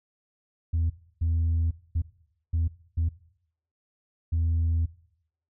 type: tone bursts at uneven times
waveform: sine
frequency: 82.41 Hz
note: E2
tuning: in tune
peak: -20 dBFS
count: 6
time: 0.73-0.9 / 1.21-1.71 / 1.95-2.02 / 2.53-2.68 / 2.97-3.09 / 4.32-4.86 s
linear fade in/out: 10 ms
effects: noise-tail reverb RT60 0.7 s tail -20 dB re dry + tanh soft clip ceiling -20 dBFS